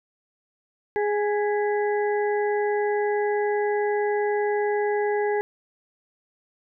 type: harmonic tone with a mistuned harmonic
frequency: 415.3 Hz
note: G#4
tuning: in tune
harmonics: 1 / 2 / 4 / 5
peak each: -22 / -28 / -34 / -36 dBFS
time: 0.96-5.41 s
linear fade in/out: 0 ms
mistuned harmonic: 5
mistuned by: -73 cents
effects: none